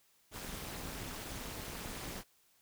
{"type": "noise with amplitude modulation", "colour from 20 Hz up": "pink", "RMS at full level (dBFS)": -40, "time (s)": [0.31, 2.24], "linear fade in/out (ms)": 50, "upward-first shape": "sine", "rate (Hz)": 219, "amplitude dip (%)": 85, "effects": ["white hiss -70 dBFS RMS until 2.61 s"]}